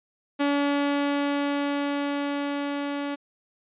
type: tone with level ramp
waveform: sawtooth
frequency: 285.2 Hz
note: C#4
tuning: 49 cents sharp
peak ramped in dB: -17 to -24 dBFS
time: 0.39-3.16 s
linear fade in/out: 20 ms
effects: resampled to 8000 Hz